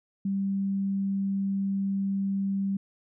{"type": "tone", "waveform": "sine", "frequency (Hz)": 196, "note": "G3", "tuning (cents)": 0, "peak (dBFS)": -25, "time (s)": [0.25, 2.77], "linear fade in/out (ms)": 5, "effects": []}